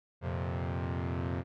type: chord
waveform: sawtooth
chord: F suspended fourth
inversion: none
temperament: equal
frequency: 87.31 / 116.54 / 130.81 Hz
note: F2 / Bb2 / C3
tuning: 0 / 0 / 0 cents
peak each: -30 / -36 / -33 dBFS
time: 0.21-1.44 s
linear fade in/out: 50 ms
effects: low-pass 2000 Hz 12 dB/octave